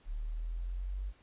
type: linear sweep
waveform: sine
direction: up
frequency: 36 to 49.25 Hz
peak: -34 dBFS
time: 0.05-1.13 s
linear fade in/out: 50 ms
effects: pink hiss -65 dBFS RMS until 1.22 s + resampled to 8000 Hz